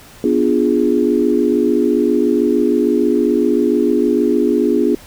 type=chord; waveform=sine; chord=B diminished seventh; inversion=none; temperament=equal; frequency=246.9 / 293.7 / 349.2 / 415.3 Hz; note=B3 / D4 / F4 / Ab4; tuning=0 / 0 / 0 / 0 cents; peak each=-17 dBFS; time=0.24-4.95 s; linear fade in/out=2 ms; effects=pink hiss -41 dBFS RMS until 5.06 s